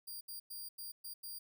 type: tone bursts at uneven times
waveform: 5% pulse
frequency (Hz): 4784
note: D8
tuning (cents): +31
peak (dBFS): -37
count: 6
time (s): 0.07-0.21 / 0.28-0.4 / 0.5-0.69 / 0.78-0.92 / 1.04-1.14 / 1.23-1.39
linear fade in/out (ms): 10
effects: none